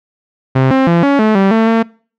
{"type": "tone with pitch steps", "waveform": "sawtooth", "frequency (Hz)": [131.8, 265, 170.2, 280.7, 216.6, 194.3, 223.7, 226.6], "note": ["C3", "C4", "F3", "C#4", "A3", "G3", "A3", "A#3"], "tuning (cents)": [13, 22, -44, 22, -27, -15, 29, -49], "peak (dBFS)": -4, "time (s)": [0.55, 1.83], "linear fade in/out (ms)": 10, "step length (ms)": 160, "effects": ["noise-tail reverb RT60 0.4 s tail -23 dB re dry", "low-pass 2000 Hz 12 dB/octave"]}